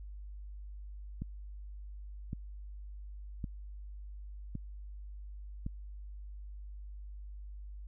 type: click train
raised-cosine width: 5 ms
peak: -25 dBFS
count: 5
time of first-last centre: 1.22-5.664 s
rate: 0.9 Hz
effects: added 50 Hz sine -43 dBFS peak until 7.87 s